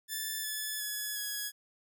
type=tone with pitch steps; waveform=5% pulse; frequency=1754 / 1725.9 / 1698.2 / 1670.9 Hz; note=A6 / A6 / G#6 / G#6; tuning=-6 / -34 / +38 / +10 cents; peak=-24 dBFS; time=0.08-1.52 s; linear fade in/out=50 ms; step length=360 ms; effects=none